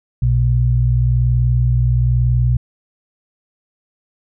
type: tone pair together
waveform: sine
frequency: 60.95 / 122 Hz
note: B1 / B2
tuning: -22 / -21 cents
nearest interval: octave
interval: 1201 cents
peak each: -16 / -13 dBFS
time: 0.22-2.57 s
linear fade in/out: 5 ms
effects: none